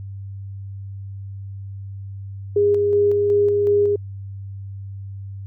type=tone with tremolo; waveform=sine; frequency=409.2 Hz; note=G#4; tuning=26 cents flat; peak=-13 dBFS; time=2.56-3.96 s; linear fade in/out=5 ms; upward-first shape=square; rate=2.7 Hz; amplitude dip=25%; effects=added 98 Hz sine -30 dBFS peak until 5.46 s